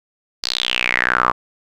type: tone with band-pass filter sweep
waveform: sawtooth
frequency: 61.7 Hz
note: B1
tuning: 1 cent flat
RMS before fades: -19 dBFS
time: 0.43-1.32 s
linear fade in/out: 10 ms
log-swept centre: 4800 to 1100 Hz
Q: 6.4
effects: none